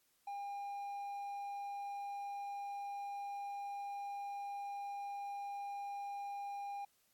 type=tone; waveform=triangle; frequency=805 Hz; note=G5; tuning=46 cents sharp; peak=-39 dBFS; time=0.27-6.85 s; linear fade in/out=5 ms; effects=white hiss -75 dBFS RMS until 7.13 s + AAC 64 kbps